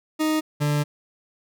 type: tone pair in turn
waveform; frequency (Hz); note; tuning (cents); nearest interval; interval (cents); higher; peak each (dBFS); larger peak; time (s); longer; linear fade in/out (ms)
40% pulse; 311.1 / 147.33; D#4 / D3; 0 / +6; octave + minor second; 1294; first; -19; neither; 0.19-0.41 / 0.6-0.84; second; 20
effects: none